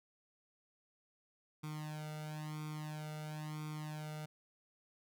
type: tone with flanger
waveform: sawtooth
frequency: 153 Hz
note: D#3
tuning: 29 cents flat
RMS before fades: -44 dBFS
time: 1.63-4.26 s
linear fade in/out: 10 ms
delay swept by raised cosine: 0.86 to 1.43 ms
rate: 0.99 Hz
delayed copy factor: +1
effects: none